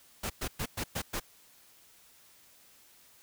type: noise bursts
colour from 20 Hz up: pink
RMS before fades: -34 dBFS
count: 6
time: 0.23-1.2 s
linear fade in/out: 10 ms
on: 70 ms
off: 110 ms
effects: white hiss -60 dBFS RMS until 3.22 s